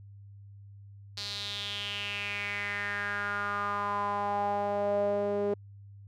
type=tone with band-pass filter sweep; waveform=sawtooth; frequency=203.6 Hz; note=G#3; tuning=34 cents flat; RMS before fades=-32 dBFS; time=1.17-5.54 s; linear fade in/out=5 ms; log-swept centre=4400 to 460 Hz; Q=5.1; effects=added 100 Hz sine -47 dBFS peak until 6.07 s

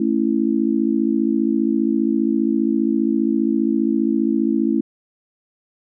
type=chord; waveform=sine; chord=A major; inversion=none; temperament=just; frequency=220 / 275 / 330 Hz; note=A3 / C#4 / E4; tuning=0 / -14 / +2 cents; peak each=-20 dBFS; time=0-4.81 s; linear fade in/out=5 ms; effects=none

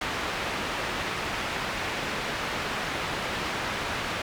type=low-pass noise; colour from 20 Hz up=white; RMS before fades=-31 dBFS; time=0.01-4.22 s; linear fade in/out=5 ms; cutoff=2300 Hz; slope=12 dB/octave; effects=none

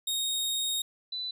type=tone pair in turn; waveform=sawtooth / sine; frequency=3729 / 3990 Hz; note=A#7 / B7; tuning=0 / +17 cents; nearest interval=minor second; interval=117 cents; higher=second; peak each=-25 / -32 dBFS; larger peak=first; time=0.07-0.82 / 1.12-1.31 s; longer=first; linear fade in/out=5 ms; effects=none

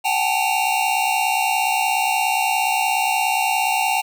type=tone cluster; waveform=square; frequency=750 / 807 / 877 / 2766 Hz; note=F#5 / G#5 / A5 / F7; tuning=+23 / -50 / -6 / -17 cents; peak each=-24 dBFS; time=0.04-4.02 s; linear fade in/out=20 ms; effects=none

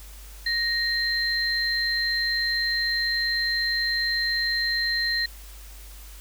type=tone pair together; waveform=sine; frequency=1864.7 / 4136 Hz; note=A#6 / C8; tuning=0 / -21 cents; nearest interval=octave + major second; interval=1379 cents; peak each=-25 dBFS; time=0.46-5.26 s; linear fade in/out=5 ms; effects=added 50 Hz sine -41 dBFS peak until 6.2 s + white hiss -48 dBFS RMS until 6.2 s

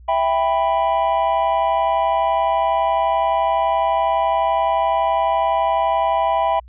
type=chord; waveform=triangle; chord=E minor; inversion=none; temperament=just; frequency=659.3 / 791.1 / 988.9 Hz; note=E5 / G5 / B5; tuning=0 / +16 / +2 cents; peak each=-18 dBFS; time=0.08-6.6 s; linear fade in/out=10 ms; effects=added 60 Hz sine -40 dBFS peak until 6.68 s + resampled to 8000 Hz

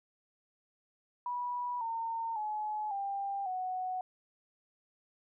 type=tone with pitch steps; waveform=sine; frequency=977 / 911.6 / 850.5 / 793.6 / 740.4 Hz; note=B5 / A#5 / G#5 / G5 / F#5; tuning=-19 / -39 / +41 / +21 / +1 cents; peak=-33 dBFS; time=1.26-4.01 s; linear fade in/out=2 ms; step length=550 ms; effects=none

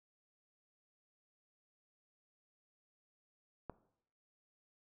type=click; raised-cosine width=1 ms; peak=-28 dBFS; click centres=3.697 s; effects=noise-tail reverb RT60 0.7 s tail -18 dB re dry

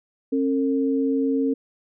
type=tone pair together; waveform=sine; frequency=270.8 / 453.9 Hz; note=C#4 / A#4; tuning=-40 / -46 cents; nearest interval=major sixth; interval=894 cents; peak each=-20 / -25 dBFS; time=0.32-1.54 s; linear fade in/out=10 ms; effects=none

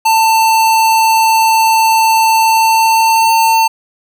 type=tone with pitch glide; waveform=square; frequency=892 to 899.8 Hz; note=A5 to A5; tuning=+23 to +39 cents; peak=-8 dBFS; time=0.05-3.68 s; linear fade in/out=10 ms; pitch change=+16 cents; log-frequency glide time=2.36-3.34 s; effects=none

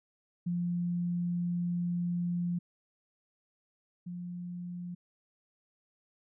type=tone pair in turn; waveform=sine; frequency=174.61 / 176.43 Hz; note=F3 / F3; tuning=0 / +18 cents; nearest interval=unison; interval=18 cents; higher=second; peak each=-29 / -37 dBFS; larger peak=first; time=0.46-2.59 / 4.06-4.95 s; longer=first; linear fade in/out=10 ms; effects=none

